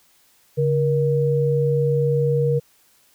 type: tone pair together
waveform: sine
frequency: 141.9 / 474 Hz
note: C#3 / A#4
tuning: +41 / +29 cents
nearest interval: octave + major sixth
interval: 2088 cents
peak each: -19 dBFS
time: 0.57-2.6 s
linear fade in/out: 20 ms
effects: white hiss -58 dBFS RMS until 3.14 s